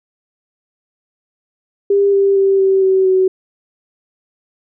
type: tone with pitch steps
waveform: sine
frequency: 400 / 394.9 / 390 / 385 / 380.2 / 375.4 Hz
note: G4 / G4 / G4 / G4 / F#4 / F#4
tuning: +35 / +13 / -9 / -31 / +47 / +25 cents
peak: -9 dBFS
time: 1.9-3.28 s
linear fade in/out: 5 ms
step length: 230 ms
effects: none